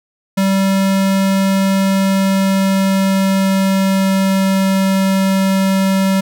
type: tone with pitch glide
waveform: square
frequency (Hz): 193.7 to 192.47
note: G3 to G3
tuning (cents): -20 to -31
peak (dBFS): -12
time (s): 0.37-6.21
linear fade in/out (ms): 10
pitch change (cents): -11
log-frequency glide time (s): 1.84-4.7
effects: none